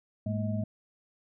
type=tone cluster; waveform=sine; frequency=106.6 / 208.3 / 229.2 / 634 Hz; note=G#2 / G#3 / A#3 / D#5; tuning=+46 / +5 / -29 / +32 cents; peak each=-31 / -33 / -37 / -39 dBFS; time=0.26-0.64 s; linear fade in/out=5 ms; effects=none